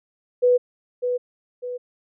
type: tone with echo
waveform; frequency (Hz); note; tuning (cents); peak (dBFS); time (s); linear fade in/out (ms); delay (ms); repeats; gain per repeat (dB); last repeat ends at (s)
sine; 493.9; B4; 0; -13; 0.42-0.58; 20; 600; 2; -7; 1.78
effects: none